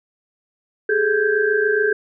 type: tone cluster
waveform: sine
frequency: 401.2 / 428.3 / 1567 / 1657 Hz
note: G4 / A4 / G6 / G#6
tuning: +40 / -47 / -1 / -4 cents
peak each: -23 / -18 / -20 / -27 dBFS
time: 0.89-1.93 s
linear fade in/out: 5 ms
effects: none